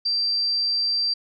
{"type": "tone", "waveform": "sine", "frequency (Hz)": 4699, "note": "D8", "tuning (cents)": 0, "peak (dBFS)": -20, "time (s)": [0.05, 1.14], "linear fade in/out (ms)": 10, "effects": []}